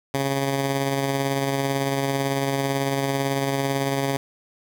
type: tone with tremolo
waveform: 10% pulse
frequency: 137.5 Hz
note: C#3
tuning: 14 cents flat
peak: -12 dBFS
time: 0.14-4.17 s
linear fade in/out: 2 ms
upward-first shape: triangle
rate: 18 Hz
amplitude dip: 35%
effects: none